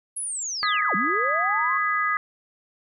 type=linear two-way sweep; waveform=sine; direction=down then up; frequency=10790 to 174.61 to 1119 Hz; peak=-27 dBFS; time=0.16-1.78 s; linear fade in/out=10 ms; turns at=0.95 s
type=chord; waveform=sine; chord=G# minor; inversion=second; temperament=equal with one note detuned; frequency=1244.5 / 1661.2 / 1997.3 Hz; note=D#6 / G#6 / B6; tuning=0 / 0 / +19 cents; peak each=-23 / -27 / -27 dBFS; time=0.63-2.17 s; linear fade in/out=0 ms
effects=none